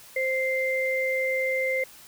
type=tone pair together; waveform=sine; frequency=523 / 2089 Hz; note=C5 / C7; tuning=-1 / -3 cents; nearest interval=2 octaves; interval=2398 cents; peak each=-26 dBFS; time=0.16-1.84 s; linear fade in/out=5 ms; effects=white hiss -49 dBFS RMS until 2.07 s